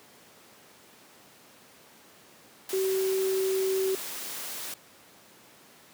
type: tone in noise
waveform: sine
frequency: 381.3 Hz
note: G4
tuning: 48 cents flat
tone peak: -24 dBFS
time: 2.73-3.95 s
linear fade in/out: 2 ms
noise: white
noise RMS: -37 dBFS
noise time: 2.69-4.74 s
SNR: +10 dB
effects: pink hiss -54 dBFS RMS until 5.93 s + high-pass 200 Hz 12 dB/octave